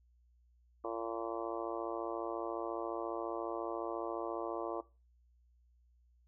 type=harmonic tone; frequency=114.4 Hz; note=A#2; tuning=32 cents flat; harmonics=3 / 4 / 5 / 6 / 7 / 8 / 9 / 10; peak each=-42 / -42 / -43 / -45 / -50 / -49 / -47 / -47 dBFS; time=0.84-4.81 s; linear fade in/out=5 ms; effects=noise-tail reverb RT60 0.3 s tail -19 dB re dry + added 60 Hz sine -65 dBFS peak until 6.27 s